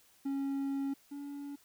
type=tone pair in turn; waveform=triangle; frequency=275.2 / 284.2 Hz; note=C#4 / C#4; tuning=-12 / +43 cents; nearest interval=minor second; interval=55 cents; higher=second; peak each=-30 / -38 dBFS; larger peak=first; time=0.25-0.94 / 1.11-1.56 s; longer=first; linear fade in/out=10 ms; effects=white hiss -65 dBFS RMS until 1.64 s